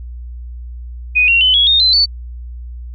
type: tone with pitch steps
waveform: sine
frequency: 2489 / 2746 / 3029 / 3342 / 3686 / 4067 / 4486 Hz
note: D#7 / F7 / F#7 / G#7 / A#7 / C8 / C#8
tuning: 0 / -30 / +40 / +10 / -20 / -50 / +20 cents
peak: -8 dBFS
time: 1.15-2.06 s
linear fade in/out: 20 ms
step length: 130 ms
effects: added 60 Hz sine -26 dBFS peak until 2.94 s